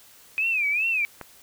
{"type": "tone with vibrato", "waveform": "sine", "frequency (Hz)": 2486, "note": "D#7", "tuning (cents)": -2, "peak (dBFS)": -21, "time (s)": [0.38, 1.05], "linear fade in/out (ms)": 0, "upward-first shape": "sine", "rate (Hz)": 2.5, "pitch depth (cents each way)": 160}
{"type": "click", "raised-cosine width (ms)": 0.5, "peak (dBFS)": -20, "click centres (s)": 1.213}
{"effects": ["white hiss -52 dBFS RMS until 1.42 s"]}